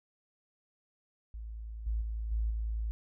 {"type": "tone with level steps", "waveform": "sine", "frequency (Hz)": 55, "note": "A1", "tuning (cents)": 0, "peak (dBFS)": [-39, -29, -33, -28, -31], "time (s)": [1.34, 2.91], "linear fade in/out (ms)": 0, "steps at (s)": [1.86, 2.01, 2.31, 2.5], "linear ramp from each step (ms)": 10, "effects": []}